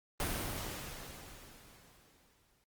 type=noise with exponential decay; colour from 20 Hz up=pink; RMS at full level=-34 dBFS; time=0.2-2.64 s; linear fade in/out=1 ms; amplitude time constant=530 ms; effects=Opus 32 kbps